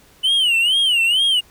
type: tone with vibrato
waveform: triangle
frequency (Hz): 2960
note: F#7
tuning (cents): 0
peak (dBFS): -12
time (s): 0.23-1.41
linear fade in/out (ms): 20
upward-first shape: sine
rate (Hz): 2.2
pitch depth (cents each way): 170
effects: pink hiss -51 dBFS RMS until 1.5 s